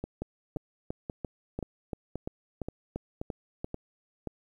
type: two click trains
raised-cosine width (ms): 2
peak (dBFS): -20 / -21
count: 11 / 9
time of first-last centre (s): 0.22-3.645 / 0.04-4.273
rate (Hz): 2.92 / 1.89
effects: 10-bit